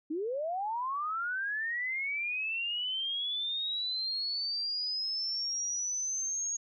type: linear sweep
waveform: sine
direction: up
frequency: 290.9 to 6630 Hz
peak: -31 dBFS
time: 0.1-6.57 s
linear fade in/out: 10 ms
effects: none